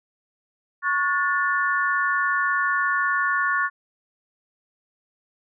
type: chord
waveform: sine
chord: F# minor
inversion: second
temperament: equal with one note detuned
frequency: 1108.7 / 1445.3 / 1760 Hz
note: C#6 / F#6 / A6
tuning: 0 / -41 / 0 cents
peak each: -24 dBFS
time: 0.82-3.7 s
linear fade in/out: 50 ms
effects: none